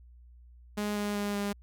sawtooth tone with pitch steps, 207.9 / 206.1 / 204.3 / 202.6 Hz, G#3 / G#3 / G#3 / G#3, +2 / -13 / -28 / -43 cents, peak -26 dBFS, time 0.77-1.53 s, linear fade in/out 10 ms, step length 190 ms, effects added 60 Hz sine -51 dBFS peak until 1.62 s

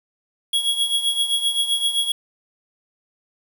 square tone with tremolo, 3322 Hz, G#7, in tune, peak -16 dBFS, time 0.53-2.12 s, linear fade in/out 5 ms, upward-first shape triangle, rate 7.7 Hz, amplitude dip 75%, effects 7-bit

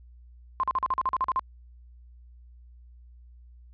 sine tone bursts, 1046.5 Hz, C6, in tune, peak -22 dBFS, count 11, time 0.6-1.394 s, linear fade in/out 0 ms, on 34 ms, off 42 ms, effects added 60 Hz sine -48 dBFS peak until 3.73 s + resampled to 11025 Hz

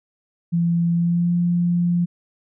sine tone with pitch glide, 170 to 173.97 Hz, F3 to F3, -46 to -6 cents, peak -16 dBFS, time 0.52-2.06 s, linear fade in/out 20 ms, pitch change +40 cents, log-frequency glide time 0.93-1.33 s, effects none

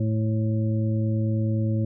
harmonic tone, 109.5 Hz, A2, 8 cents flat, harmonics 1 / 2 / 3 / 5, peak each -22 / -28 / -32 / -36 dBFS, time 0-1.85 s, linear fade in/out 5 ms, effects none

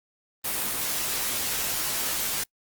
white noise with comb filter, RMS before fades -28 dBFS, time 0.44-2.44 s, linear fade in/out 10 ms, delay 17 ms, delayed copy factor -0.65, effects noise-tail reverb RT60 0.1 s tail -26 dB re dry + Opus 32 kbps

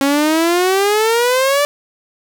sawtooth exponential sweep, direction up, 272.4 to 587.3 Hz, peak -8 dBFS, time 0.01-1.65 s, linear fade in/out 0 ms, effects none

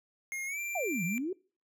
square tone with pitch glide, 2139 to 2360 Hz, C7 to D7, +38 to +8 cents, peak -35 dBFS, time 0.32-1.18 s, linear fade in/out 0 ms, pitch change +170 cents, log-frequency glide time 0.46-0.59 s
sine exponential two-way sweep, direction down then up, 785 to 159.9 to 395.3 Hz, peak -31 dBFS, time 0.75-1.33 s, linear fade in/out 5 ms, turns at 1.04 s
effects noise-tail reverb RT60 0.4 s tail -25 dB re dry

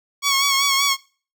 10% pulse tone with vibrato, 1108.7 Hz, C#6, in tune, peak -8 dBFS, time 0.22-0.97 s, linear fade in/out 50 ms, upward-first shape sine, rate 5.2 Hz, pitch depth 40 cents each way, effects noise-tail reverb RT60 0.4 s tail -23 dB re dry

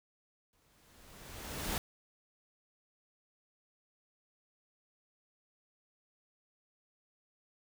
pink noise with exponential growth, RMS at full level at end -34 dBFS, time 0.53-1.78 s, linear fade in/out 1 ms, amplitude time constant 270 ms, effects none

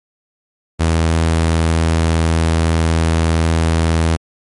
sawtooth tone, 81.7 Hz, E2, 15 cents flat, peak -8 dBFS, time 0.79-4.17 s, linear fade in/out 20 ms, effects MP3 48 kbps

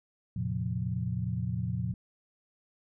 sine tone cluster, 85.9 / 115.6 / 135.1 / 178.2 Hz, F2 / A#2 / C#3 / F3, -28 / -14 / -44 / +35 cents, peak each -38 / -32 / -37 / -35 dBFS, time 0.36-1.94 s, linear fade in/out 5 ms, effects none

